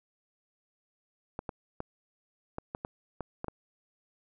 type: clicks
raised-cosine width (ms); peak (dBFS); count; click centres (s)
1; -21; 9; 1.391 / 1.492 / 1.804 / 2.584 / 2.749 / 2.849 / 3.207 / 3.444 / 3.483
effects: none